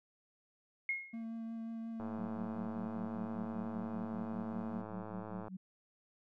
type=tone with exponential decay; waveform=sine; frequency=2155 Hz; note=C#7; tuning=49 cents flat; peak=-30 dBFS; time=0.89-1.24 s; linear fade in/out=2 ms; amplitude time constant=75 ms
type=tone with vibrato; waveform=triangle; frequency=227.1 Hz; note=A#3; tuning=45 cents flat; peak=-38 dBFS; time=1.13-4.82 s; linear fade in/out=10 ms; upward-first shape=triangle; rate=5.6 Hz; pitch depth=14 cents each way
type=click train; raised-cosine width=1 ms; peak=-32 dBFS; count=377; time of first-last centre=2-5.481 s; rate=108 Hz
type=tone with tremolo; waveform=sine; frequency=187.1 Hz; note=F#3; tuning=20 cents sharp; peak=-40 dBFS; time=2.18-5.57 s; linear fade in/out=10 ms; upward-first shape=sine; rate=5.1 Hz; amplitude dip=100%
effects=none